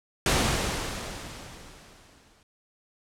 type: noise with exponential decay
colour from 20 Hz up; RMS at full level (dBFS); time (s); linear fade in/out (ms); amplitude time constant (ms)
pink; -21; 0.26-2.43; 2; 470
effects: low-pass 9000 Hz 12 dB/octave